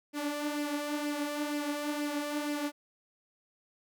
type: tone with flanger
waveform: sawtooth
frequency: 293.7 Hz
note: D4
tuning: in tune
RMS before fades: -34 dBFS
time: 0.13-2.72 s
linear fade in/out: 50 ms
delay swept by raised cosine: 0.38 to 5.18 ms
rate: 2.1 Hz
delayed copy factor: +0.5
effects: none